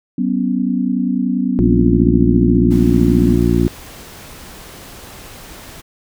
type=chord; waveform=sine; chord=F# suspended fourth; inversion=none; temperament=equal with one note detuned; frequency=189.76 / 246.9 / 277.2 Hz; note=F#3 / B3 / C#4; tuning=+44 / 0 / 0 cents; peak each=-19 / -17 / -21 dBFS; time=0.18-3.35 s; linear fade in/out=5 ms
type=harmonic tone; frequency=58.27 Hz; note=A#1; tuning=in tune; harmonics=1 / 2 / 3 / 4 / 5 / 6; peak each=-18 / -18 / -18 / -18 / -18 / -18 dBFS; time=1.59-3.68 s; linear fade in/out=0 ms
type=noise; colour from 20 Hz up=pink; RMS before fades=-36 dBFS; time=2.7-5.82 s; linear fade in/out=20 ms
effects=none